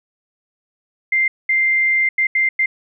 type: tone bursts at uneven times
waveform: sine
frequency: 2093 Hz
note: C7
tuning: in tune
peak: -13 dBFS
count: 5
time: 1.12-1.28 / 1.49-2.09 / 2.18-2.27 / 2.35-2.49 / 2.59-2.66 s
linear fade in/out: 5 ms
effects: none